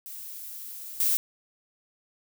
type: noise with level steps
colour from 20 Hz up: violet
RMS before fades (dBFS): -40 / -24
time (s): 0.06-1.17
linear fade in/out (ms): 0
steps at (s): 1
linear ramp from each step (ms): 2
effects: none